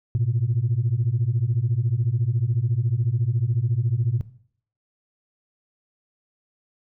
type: beating tone pair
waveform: sine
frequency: 110 / 124 Hz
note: A2 / B2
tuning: 0 / +7 cents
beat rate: 14 Hz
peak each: -21 dBFS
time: 0.15-4.21 s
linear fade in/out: 0 ms
effects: noise-tail reverb RT60 0.6 s tail -18 dB re dry + tanh soft clip ceiling -14 dBFS